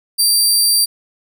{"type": "tone", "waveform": "20% pulse", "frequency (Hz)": 4697, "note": "D8", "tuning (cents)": -1, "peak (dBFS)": -5, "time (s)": [0.18, 0.86], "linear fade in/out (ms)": 20, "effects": []}